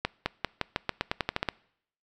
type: accelerating click train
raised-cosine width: 0.3 ms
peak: -10 dBFS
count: 13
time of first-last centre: 0.05-1.488 s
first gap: 210 ms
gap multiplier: 0.89
effects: noise-tail reverb RT60 0.7 s tail -24 dB re dry